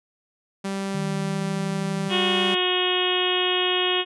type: tone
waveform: sawtooth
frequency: 195.4 Hz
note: G3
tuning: 5 cents flat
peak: -22 dBFS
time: 0.64-2.55 s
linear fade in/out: 10 ms
type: tone with pitch glide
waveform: sine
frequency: 155.56 to 163.11 Hz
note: D#3 to E3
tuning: 0 to -18 cents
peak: -27 dBFS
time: 0.94-2.09 s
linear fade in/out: 10 ms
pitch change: +82 cents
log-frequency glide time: 1.15-1.5 s
type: harmonic tone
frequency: 364 Hz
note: F#4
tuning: 28 cents flat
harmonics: 1 / 2 / 3 / 4 / 5 / 6 / 7 / 8 / 9 / 10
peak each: -25 / -31 / -31 / -36 / -33 / -36 / -30 / -26 / -26 / -36 dBFS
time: 2.09-4.05 s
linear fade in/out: 50 ms
effects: resampled to 24000 Hz